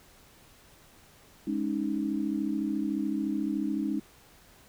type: chord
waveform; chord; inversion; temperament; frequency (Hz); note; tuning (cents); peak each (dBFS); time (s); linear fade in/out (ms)
sine; Ab suspended fourth; none; equal; 207.7 / 277.2 / 311.1; Ab3 / Db4 / Eb4; 0 / 0 / 0; -32 / -32 / -31; 1.47-4; 5
effects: pink hiss -57 dBFS RMS until 4.68 s